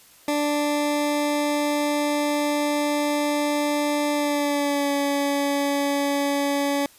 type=tone with pitch glide; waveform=20% pulse; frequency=293.7 to 283 Hz; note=D4 to C#4; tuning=0 to +36 cents; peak=-16 dBFS; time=0.28-6.86 s; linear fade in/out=2 ms; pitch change=-64 cents; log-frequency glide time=4.13-4.92 s; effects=white hiss -52 dBFS RMS until 6.98 s + resampled to 32000 Hz